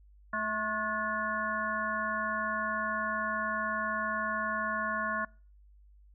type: harmonic tone with a mistuned harmonic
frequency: 216.6 Hz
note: A3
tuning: 27 cents flat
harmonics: 1 / 3 / 5 / 7 / 8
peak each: -40 / -39 / -34 / -35 / -36 dBFS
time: 0.33-5.25 s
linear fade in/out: 5 ms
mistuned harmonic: 7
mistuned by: -79 cents
effects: noise-tail reverb RT60 0.4 s tail -25 dB re dry + added 50 Hz sine -55 dBFS peak until 6.14 s